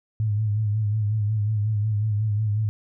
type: tone with vibrato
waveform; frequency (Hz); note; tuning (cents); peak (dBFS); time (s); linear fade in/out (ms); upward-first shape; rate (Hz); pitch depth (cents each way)
sine; 106.3; G#2; +41; -20; 0.2-2.69; 0; sine; 5.5; 59
effects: none

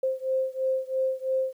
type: beating tone pair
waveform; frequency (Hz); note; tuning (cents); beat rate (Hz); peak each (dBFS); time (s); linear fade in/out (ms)
sine; 523.3 / 526.3; C5 / C5; 0 / +10; 3; -27 / -28; 0.03-1.53; 5
effects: 10-bit

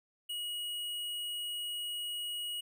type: tone with hard clipping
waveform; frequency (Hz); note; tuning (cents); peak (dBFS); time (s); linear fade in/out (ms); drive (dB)
sine; 2900; F#7; -35; -37; 0.29-2.61; 10; 14
effects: none

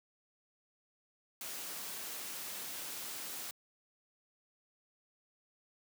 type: noise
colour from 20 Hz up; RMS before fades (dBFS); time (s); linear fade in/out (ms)
white; -43; 1.41-3.51; 2
effects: high-pass 150 Hz 12 dB/octave

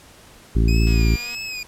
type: harmonic tone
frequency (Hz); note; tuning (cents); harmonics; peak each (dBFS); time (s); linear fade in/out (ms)
56.1; A1; +34; 1 / 2 / 3 / 4 / 5 / 6 / 7; -15 / -21 / -25 / -27 / -29 / -31 / -32; 0.55-1.16; 10
type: tone with vibrato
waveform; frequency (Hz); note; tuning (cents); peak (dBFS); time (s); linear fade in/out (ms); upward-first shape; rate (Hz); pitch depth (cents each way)
25% pulse; 2489; D#7; 0; -24; 0.68-1.63; 2; sine; 1.7; 75
type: click train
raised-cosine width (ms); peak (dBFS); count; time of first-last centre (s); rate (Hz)
0.2; -23; 115; 0.87-1.347; 239
effects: pink hiss -47 dBFS RMS until 1.67 s + low-pass 12000 Hz 12 dB/octave

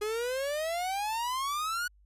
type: exponential sweep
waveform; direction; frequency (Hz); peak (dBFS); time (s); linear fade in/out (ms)
45% pulse; up; 413.8 to 1480; -30; 0.01-1.88; 10
effects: added 50 Hz sine -58 dBFS peak until 2.05 s + resampled to 32000 Hz

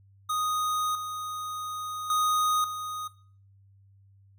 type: tone with level steps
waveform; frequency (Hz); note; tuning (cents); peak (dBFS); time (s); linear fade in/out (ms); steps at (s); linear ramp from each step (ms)
square; 1243; D#6; -2; -27 / -34 / -24 / -34; 0.29-3.08; 10; 0.95 / 2.1 / 2.64; 2
effects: noise-tail reverb RT60 0.5 s tail -17 dB re dry + added 98 Hz sine -55 dBFS peak until 4.38 s

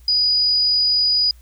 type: tone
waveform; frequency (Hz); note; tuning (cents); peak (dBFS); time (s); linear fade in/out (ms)
sine; 4928; D#8; -17; -14; 0.08-1.31; 2
effects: added 60 Hz sine -43 dBFS peak until 1.41 s + white hiss -57 dBFS RMS until 1.41 s

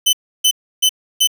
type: tone bursts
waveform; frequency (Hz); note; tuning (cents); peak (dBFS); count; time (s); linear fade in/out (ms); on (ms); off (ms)
sawtooth; 3035; F#7; +43; -7; 4; 0.06-1.274; 10; 71; 310
effects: 7-bit

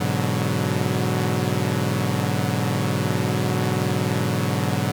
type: chord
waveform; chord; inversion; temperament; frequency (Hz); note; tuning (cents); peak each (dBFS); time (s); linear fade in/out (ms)
sawtooth; G# half-diminished seventh; none; equal with one note detuned; 103.83 / 123.47 / 144.39 / 185; G#2 / B2 / D3 / F#3; 0 / 0 / -29 / 0; -22; 0-4.92; 10
effects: none

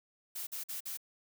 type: noise bursts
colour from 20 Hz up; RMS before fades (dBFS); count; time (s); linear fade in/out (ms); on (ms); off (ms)
blue; -40; 4; 0.35-0.974; 10; 120; 48
effects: none

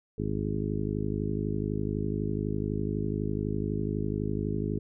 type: harmonic tone with a mistuned harmonic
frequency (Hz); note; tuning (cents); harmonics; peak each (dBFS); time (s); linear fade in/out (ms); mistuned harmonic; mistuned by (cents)
52; G#1; +3; 1 / 2 / 3 / 4 / 5 / 6 / 7 / 8; -38 / -34 / -34 / -35 / -37 / -37 / -39 / -37; 0.18-4.79; 5; 1; +41
effects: none

